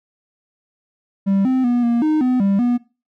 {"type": "tone with pitch steps", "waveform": "triangle", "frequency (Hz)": [195.9, 259, 242.4, 235.9, 308.8, 252.7, 197.6, 242.9], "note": ["G3", "C4", "B3", "A#3", "D#4", "B3", "G3", "B3"], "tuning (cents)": [-1, -17, -32, 21, -13, 40, 14, -29], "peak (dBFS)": -12, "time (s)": [1.26, 2.78], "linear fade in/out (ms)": 20, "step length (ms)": 190, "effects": ["noise-tail reverb RT60 0.3 s tail -19 dB re dry"]}